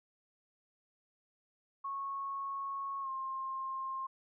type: tone with pitch glide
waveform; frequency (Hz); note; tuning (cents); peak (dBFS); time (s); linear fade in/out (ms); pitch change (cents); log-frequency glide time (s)
sine; 1100 to 1061.9; C#6 to C6; -14 to +25; -36; 1.84-4.07; 10; -61; 3.01-3.09
effects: none